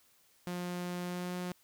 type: tone with pitch glide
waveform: sawtooth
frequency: 177.6 to 179.46 Hz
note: F3 to F3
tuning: +29 to +47 cents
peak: -32 dBFS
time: 0.47-1.52 s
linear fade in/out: 0 ms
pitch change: +18 cents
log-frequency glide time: 1.04-1.33 s
effects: white hiss -67 dBFS RMS until 1.63 s